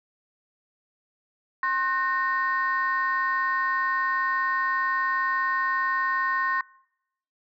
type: tone cluster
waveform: sine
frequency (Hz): 1066 / 1503 / 1841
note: C6 / F#6 / A#6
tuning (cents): +32 / +27 / -22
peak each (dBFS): -24 / -31 / -26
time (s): 1.63-6.61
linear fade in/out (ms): 2
effects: noise-tail reverb RT60 0.8 s tail -25 dB re dry + tanh soft clip ceiling -15 dBFS